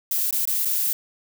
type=noise with dropouts; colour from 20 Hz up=violet; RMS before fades=-23 dBFS; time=0.11-0.93 s; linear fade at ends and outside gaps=2 ms; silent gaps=0.309-0.325 / 0.454-0.474 / 0.649-0.654 s; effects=none